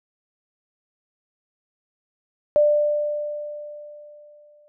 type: tone with exponential decay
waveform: sine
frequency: 593 Hz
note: D5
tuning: 17 cents sharp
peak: -12 dBFS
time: 2.56-4.68 s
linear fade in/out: 0 ms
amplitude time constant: 460 ms
effects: none